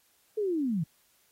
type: linear sweep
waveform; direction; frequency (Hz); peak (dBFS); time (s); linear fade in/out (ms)
sine; down; 442 to 146.83; -26; 0.37-0.84; 10
effects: white hiss -67 dBFS RMS until 1.31 s + AAC 48 kbps